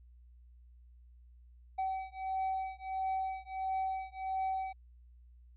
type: beating tone pair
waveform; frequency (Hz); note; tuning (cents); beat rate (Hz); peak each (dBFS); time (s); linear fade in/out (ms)
triangle; 762 / 763.5; G5 / G5; -49 / -46; 1.5; -35 / -35; 1.78-4.73; 10
effects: added 60 Hz sine -55 dBFS peak until 5.56 s + resampled to 8000 Hz